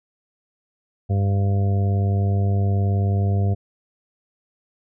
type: harmonic tone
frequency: 99 Hz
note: G2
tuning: 18 cents sharp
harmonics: 1 / 2 / 3 / 4 / 5 / 6 / 7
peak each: -17 / -28 / -39 / -33 / -36 / -41 / -34 dBFS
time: 1.09-3.55 s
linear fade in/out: 20 ms
effects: none

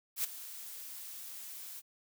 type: noise with ADSR envelope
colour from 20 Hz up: blue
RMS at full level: -31 dBFS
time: 0.16-1.82 s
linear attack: 80 ms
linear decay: 13 ms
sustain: -15 dB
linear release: 36 ms
effects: none

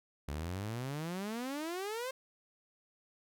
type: exponential sweep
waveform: sawtooth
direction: up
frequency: 69.1 to 536 Hz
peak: -33 dBFS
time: 0.28-2.11 s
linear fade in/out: 5 ms
effects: none

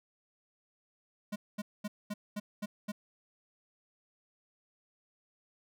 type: tone bursts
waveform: square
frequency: 207.7 Hz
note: G#3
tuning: in tune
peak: -35 dBFS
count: 7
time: 1.32-2.92 s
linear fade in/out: 10 ms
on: 40 ms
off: 220 ms
effects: none

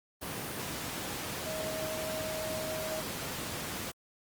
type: tone in noise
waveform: sine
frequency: 630 Hz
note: D#5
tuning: 21 cents sharp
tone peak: -36 dBFS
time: 1.45-3.02 s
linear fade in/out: 20 ms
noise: pink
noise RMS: -37 dBFS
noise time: 0.21-3.92 s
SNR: -2 dB
effects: high-pass 100 Hz 12 dB/octave + Opus 32 kbps

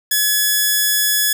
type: tone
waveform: 5% pulse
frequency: 1700 Hz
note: G#6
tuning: 40 cents sharp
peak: -3 dBFS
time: 0.11-1.33 s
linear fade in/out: 5 ms
effects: 7-bit

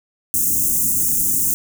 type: band-stop noise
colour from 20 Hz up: white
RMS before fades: -18 dBFS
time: 0.34-1.54 s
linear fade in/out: 0 ms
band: 330 to 6500 Hz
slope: 48 dB/octave
effects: none

